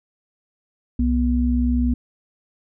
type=tone pair together; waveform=sine; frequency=64.52 / 243.6 Hz; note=C2 / B3; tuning=-24 / -24 cents; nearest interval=octave + major seventh; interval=2300 cents; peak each=-19 dBFS; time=0.99-1.94 s; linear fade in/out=5 ms; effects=none